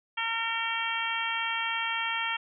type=harmonic tone; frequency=456.3 Hz; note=A#4; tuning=37 cents flat; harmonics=2 / 3 / 4 / 5 / 6 / 7; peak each=-35 / -35 / -35 / -35 / -35 / -35 dBFS; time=0.17-2.37 s; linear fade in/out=10 ms; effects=none